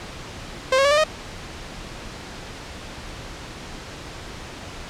sawtooth tone with pitch steps, 523.3 / 546.5 / 570.7 / 595.9 / 622.3 Hz, C5 / C#5 / D5 / D5 / D#5, 0 / -25 / -50 / +25 / 0 cents, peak -11 dBFS, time 0.72-1.04 s, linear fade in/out 5 ms, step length 64 ms, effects pink hiss -36 dBFS RMS until 4.89 s + low-pass 6000 Hz 12 dB/octave

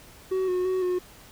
triangle tone with pitch steps, 376.3 / 363.6 / 372.7 / 361.5 Hz, F#4 / F#4 / F#4 / F#4, +29 / -30 / +13 / -40 cents, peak -21 dBFS, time 0.31-0.99 s, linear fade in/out 10 ms, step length 170 ms, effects pink hiss -50 dBFS RMS until 1.31 s

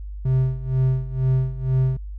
triangle tone with tremolo, 130.4 Hz, C3, 5 cents flat, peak -13 dBFS, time 0.25-1.97 s, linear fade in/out 5 ms, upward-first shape sine, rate 2.1 Hz, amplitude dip 85%, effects added 50 Hz sine -30 dBFS peak until 2.18 s

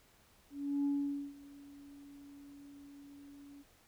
sine tone with ADSR envelope, 283.3 Hz, C#4, 38 cents sharp, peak -28 dBFS, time 0.5-3.64 s, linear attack 350 ms, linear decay 480 ms, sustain -23 dB, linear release 34 ms, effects tanh soft clip ceiling -27 dBFS + pink hiss -66 dBFS RMS until 3.87 s

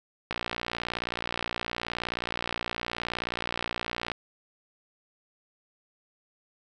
click train, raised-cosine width 0.3 ms, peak -14 dBFS, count 226, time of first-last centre 0.31-4.117 s, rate 59.1 Hz, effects none

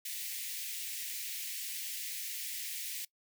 white high-pass noise, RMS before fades -40 dBFS, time 0.05-3.05 s, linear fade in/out 5 ms, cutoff 1900 Hz, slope 48 dB/octave, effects noise-tail reverb RT60 0.1 s tail -21 dB re dry

